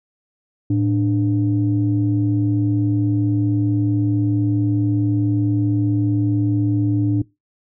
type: tone pair together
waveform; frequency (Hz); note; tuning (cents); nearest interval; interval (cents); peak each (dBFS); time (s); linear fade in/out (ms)
sine; 110.53 / 295.9; A2 / D4; +8 / +13; octave + perfect fourth; 1705; -17; 0.7-7.22; 5
effects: noise-tail reverb RT60 0.2 s tail -20 dB re dry + tanh soft clip ceiling -8 dBFS